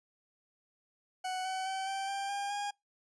40% pulse tone with pitch steps, 743 / 754.7 / 766.5 / 778.6 / 790.8 / 803.3 / 815.9 Hz, F#5 / F#5 / G5 / G5 / G5 / G5 / G#5, +7 / +34 / -39 / -12 / +15 / +42 / -31 cents, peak -33 dBFS, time 1.24-2.71 s, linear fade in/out 10 ms, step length 210 ms, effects noise-tail reverb RT60 0.2 s tail -26 dB re dry + resampled to 22050 Hz

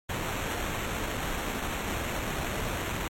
pink noise with sample-and-hold, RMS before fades -32 dBFS, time 0.09-3.08 s, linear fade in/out 5 ms, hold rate 4900 Hz, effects MP3 64 kbps

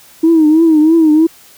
sine tone with vibrato, 317.4 Hz, D#4, 35 cents sharp, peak -4 dBFS, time 0.23-1.27 s, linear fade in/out 10 ms, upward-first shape triangle, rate 3.1 Hz, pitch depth 100 cents each way, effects tanh soft clip ceiling -1 dBFS + white hiss -42 dBFS RMS until 1.57 s

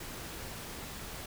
pink noise, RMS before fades -43 dBFS, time 0-1.26 s, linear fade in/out 5 ms, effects none

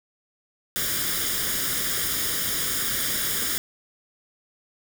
white noise with comb filter, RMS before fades -26 dBFS, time 0.76-3.58 s, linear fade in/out 0 ms, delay 0.58 ms, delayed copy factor +0.7, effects none

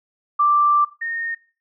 sine tone pair in turn, 1176 / 1841.2 Hz, D6 / A#6, +2 / -22 cents, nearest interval minor sixth, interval 776 cents, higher second, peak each -13 / -23 dBFS, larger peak first, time 0.39-0.85 / 1.01-1.35 s, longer first, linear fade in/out 10 ms, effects noise-tail reverb RT60 0.4 s tail -20 dB re dry

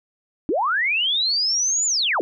sine linear two-way sweep, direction up then down, 261.6 to 7130 to 261.6 Hz, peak -18 dBFS, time 0.49-2.21 s, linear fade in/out 0 ms, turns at 1.86 s, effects none

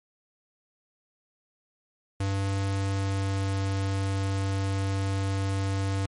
square tone with pitch glide, 98 to 97.44 Hz, G2 to G2, 0 to -10 cents, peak -26 dBFS, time 2.2-6.06 s, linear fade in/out 5 ms, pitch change -10 cents, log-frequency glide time 2.64-3.5 s, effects MP3 48 kbps

